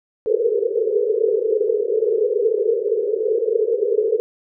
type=band-pass noise; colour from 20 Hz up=pink; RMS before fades=-19 dBFS; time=0.26-4.2 s; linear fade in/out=0 ms; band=410 to 480 Hz; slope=96 dB/octave; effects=none